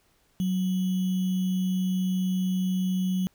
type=tone with sample-and-hold; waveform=sine; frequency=185.5 Hz; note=F#3; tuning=5 cents sharp; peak=-23 dBFS; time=0.4-3.27 s; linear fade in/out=0 ms; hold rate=3150 Hz; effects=pink hiss -66 dBFS RMS until 3.34 s